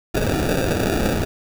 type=noise with sample-and-hold; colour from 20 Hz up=blue; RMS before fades=-20 dBFS; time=0.14-1.25 s; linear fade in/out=10 ms; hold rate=1050 Hz; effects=none